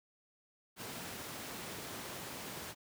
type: high-pass noise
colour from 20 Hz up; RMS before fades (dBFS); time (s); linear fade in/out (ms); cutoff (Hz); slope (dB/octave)
pink; -45; 0.76-2.75; 50; 130; 12
effects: none